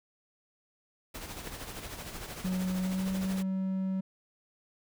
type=noise with tremolo; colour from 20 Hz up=pink; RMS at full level=-40 dBFS; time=1.14-3.43 s; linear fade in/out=10 ms; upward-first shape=sine; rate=13 Hz; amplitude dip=50%
type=clicks; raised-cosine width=0.5 ms; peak=-28 dBFS; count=2; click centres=1.472 / 1.476 s
type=tone with pitch glide; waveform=triangle; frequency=185 to 189.76 Hz; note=F#3 to F#3; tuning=0 to +44 cents; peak=-27 dBFS; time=2.44-4.01 s; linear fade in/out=10 ms; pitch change=+44 cents; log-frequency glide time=2.79-3.07 s
effects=none